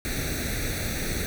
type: noise with comb filter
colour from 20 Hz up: pink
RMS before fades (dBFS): -29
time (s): 0.05-1.26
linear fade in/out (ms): 0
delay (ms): 0.49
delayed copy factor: +0.85
effects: none